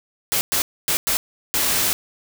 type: noise bursts at uneven times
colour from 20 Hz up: white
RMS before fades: -20 dBFS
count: 5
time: 0.32-0.41 / 0.52-0.62 / 0.88-0.97 / 1.07-1.17 / 1.54-1.93 s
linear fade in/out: 0 ms
effects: none